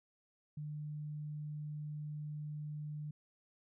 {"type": "tone", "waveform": "sine", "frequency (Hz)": 150, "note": "D3", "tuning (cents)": 37, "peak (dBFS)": -40, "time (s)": [0.57, 3.11], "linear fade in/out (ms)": 5, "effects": []}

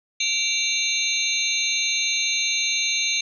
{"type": "tone cluster", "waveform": "sine", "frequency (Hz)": [2319, 2764, 3635, 4058, 6330], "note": ["D7", "F7", "A#7", "B7", "G8"], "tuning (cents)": [-22, -19, -44, 46, 16], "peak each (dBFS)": -27, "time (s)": [0.2, 3.21], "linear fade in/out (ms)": 5, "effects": []}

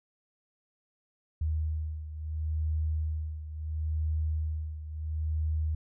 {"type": "beating tone pair", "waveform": "sine", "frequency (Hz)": [77.78, 78.51], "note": ["D#2", "D#2"], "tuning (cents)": [0, 16], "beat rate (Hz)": 0.73, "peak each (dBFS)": [-30, -35], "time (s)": [1.41, 5.75], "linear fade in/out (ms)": 5, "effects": []}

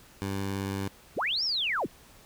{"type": "tone", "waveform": "15% pulse", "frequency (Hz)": 98, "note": "G2", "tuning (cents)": 0, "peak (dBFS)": -24, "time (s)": [0.22, 0.88], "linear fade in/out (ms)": 0}
{"type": "linear two-way sweep", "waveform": "sine", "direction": "up then down", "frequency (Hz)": [38.89, 5610, 49.41], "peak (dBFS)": -26, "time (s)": [1.16, 1.87], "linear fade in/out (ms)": 20, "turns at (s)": 1.44}
{"effects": ["pink hiss -55 dBFS RMS until 2.25 s"]}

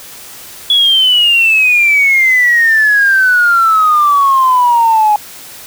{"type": "exponential sweep", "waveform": "sine", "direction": "down", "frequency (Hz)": [3400, 830.6], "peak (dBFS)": -5, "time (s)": [0.7, 5.16], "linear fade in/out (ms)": 2, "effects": ["tanh soft clip ceiling -1 dBFS", "white hiss -32 dBFS RMS until 5.66 s"]}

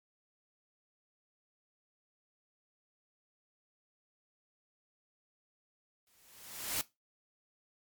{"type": "noise with exponential growth", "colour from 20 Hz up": "white", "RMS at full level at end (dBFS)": -32, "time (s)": [6.07, 6.81], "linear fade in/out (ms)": 0, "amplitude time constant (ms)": 160, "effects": ["noise-tail reverb RT60 0.2 s tail -18 dB re dry", "MP3 96 kbps"]}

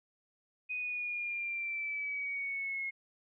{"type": "linear sweep", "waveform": "sine", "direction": "down", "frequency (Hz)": [2500, 2158], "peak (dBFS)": -34, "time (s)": [0.69, 2.91], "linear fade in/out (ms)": 20, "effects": []}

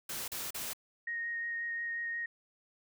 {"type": "noise bursts", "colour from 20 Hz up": "white", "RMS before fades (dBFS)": -39, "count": 3, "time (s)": [0.09, 0.734], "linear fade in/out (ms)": 5, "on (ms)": 190, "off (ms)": 37}
{"type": "tone with vibrato", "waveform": "sine", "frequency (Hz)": 1864.7, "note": "A#6", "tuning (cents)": 0, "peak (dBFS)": -34, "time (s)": [1.07, 2.26], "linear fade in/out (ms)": 5, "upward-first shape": "sine", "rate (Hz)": 5.6, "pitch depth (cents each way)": 10}
{"effects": []}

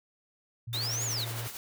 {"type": "tone with pitch glide", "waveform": "sine", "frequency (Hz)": [116.54, 115.47], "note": ["A#2", "A#2"], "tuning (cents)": [0, -16], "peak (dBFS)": -35, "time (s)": [0.67, 1.48], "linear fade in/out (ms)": 10, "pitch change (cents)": -16, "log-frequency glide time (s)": [0.91, 1.36]}
{"type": "noise with tremolo", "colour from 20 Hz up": "white", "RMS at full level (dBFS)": -39, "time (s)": [0.73, 1.57], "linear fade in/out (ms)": 0, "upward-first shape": "sine", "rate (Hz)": 11, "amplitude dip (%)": 55}
{"type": "linear two-way sweep", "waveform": "sine", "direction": "up then down", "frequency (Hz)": [3520, 7040, 3520], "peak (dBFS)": -31, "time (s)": [0.73, 1.25], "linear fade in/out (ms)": 10, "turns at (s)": 1.05}
{"type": "band-pass noise", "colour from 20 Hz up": "pink", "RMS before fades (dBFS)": -44, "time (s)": [0.74, 1.48], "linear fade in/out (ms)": 0, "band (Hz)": [280, 4500], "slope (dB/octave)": 24}
{"effects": []}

